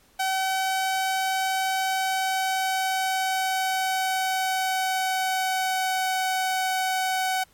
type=tone with pitch glide; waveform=sawtooth; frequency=761 to 751.8 Hz; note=F#5 to F#5; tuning=+48 to +27 cents; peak=-19 dBFS; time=0.19-7.44 s; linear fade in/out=10 ms; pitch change=-21 cents; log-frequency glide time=1.76-6.14 s; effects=pink hiss -59 dBFS RMS until 7.53 s + MP3 64 kbps